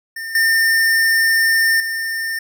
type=tone with level steps; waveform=square; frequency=1808 Hz; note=A6; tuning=47 cents sharp; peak=-26 / -13 / -21 dBFS; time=0.16-2.39 s; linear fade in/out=5 ms; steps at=0.35 / 1.8 s; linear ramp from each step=2 ms; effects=none